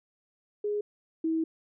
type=tone pair in turn; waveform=sine; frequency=415.3 / 322.9 Hz; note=G#4 / E4; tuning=0 / -36 cents; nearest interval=major third; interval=436 cents; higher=first; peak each=-27 / -25 dBFS; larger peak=second; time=0.64-0.81 / 1.24-1.44 s; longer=second; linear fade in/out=5 ms; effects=none